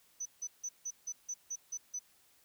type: tone bursts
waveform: sine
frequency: 6000 Hz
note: F#8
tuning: 23 cents sharp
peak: -36 dBFS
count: 9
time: 0.2-1.993 s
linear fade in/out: 10 ms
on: 57 ms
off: 160 ms
effects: white hiss -67 dBFS RMS until 2.44 s